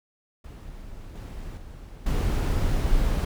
brown noise with level steps, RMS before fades -40 / -36 / -41 / -23 dBFS, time 0.44-3.25 s, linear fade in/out 5 ms, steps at 1.15 / 1.57 / 2.06 s, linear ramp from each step 5 ms, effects none

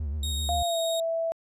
triangle tone with vibrato, 73.42 Hz, D2, in tune, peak -26 dBFS, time 0-0.63 s, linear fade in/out 5 ms, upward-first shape triangle, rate 7.8 Hz, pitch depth 130 cents each way
sawtooth tone, 3743 Hz, A#7, 6 cents sharp, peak -28 dBFS, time 0.23-1 s, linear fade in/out 2 ms
sine tone with pitch glide, 698.5 to 659.3 Hz, F5 to E5, 0 to 0 cents, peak -25 dBFS, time 0.49-1.32 s, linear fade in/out 0 ms, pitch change -100 cents, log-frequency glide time 0.62-0.78 s
effects resampled to 32000 Hz

